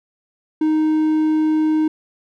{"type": "tone", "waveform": "triangle", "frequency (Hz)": 311.1, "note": "D#4", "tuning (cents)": 0, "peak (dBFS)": -12, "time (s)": [0.61, 1.88], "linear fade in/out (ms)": 5, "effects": []}